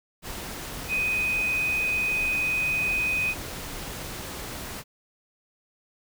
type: tone in noise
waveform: sine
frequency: 2502 Hz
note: D#7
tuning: 9 cents sharp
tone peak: -23 dBFS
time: 0.88-3.35 s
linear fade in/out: 50 ms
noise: pink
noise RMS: -36 dBFS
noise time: 0.22-4.84 s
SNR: +10 dB
effects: none